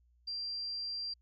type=tone; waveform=sine; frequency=4725 Hz; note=D8; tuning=10 cents sharp; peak=-36 dBFS; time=0.27-1.14 s; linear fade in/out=10 ms; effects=added 60 Hz sine -65 dBFS peak until 1.21 s